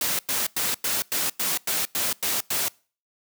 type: noise bursts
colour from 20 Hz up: white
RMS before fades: -25 dBFS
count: 10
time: 0.01-2.683 s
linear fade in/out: 2 ms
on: 180 ms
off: 97 ms
effects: noise-tail reverb RT60 0.4 s tail -25 dB re dry + high-pass 100 Hz 12 dB/octave